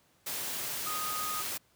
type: tone in noise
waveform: sine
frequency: 1244.5 Hz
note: D#6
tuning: in tune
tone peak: -35 dBFS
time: 0.86-1.42 s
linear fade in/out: 10 ms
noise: white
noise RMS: -36 dBFS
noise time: 0.26-1.58 s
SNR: -2 dB
effects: pink hiss -67 dBFS RMS until 1.75 s + high-pass 80 Hz 12 dB/octave